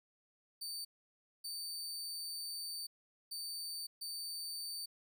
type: tone bursts at uneven times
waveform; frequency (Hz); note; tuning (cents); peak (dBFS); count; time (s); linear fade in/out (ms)
sawtooth; 4581; D8; -44; -38; 4; 0.61-0.85 / 1.44-2.87 / 3.31-3.87 / 4.01-4.86; 10
effects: none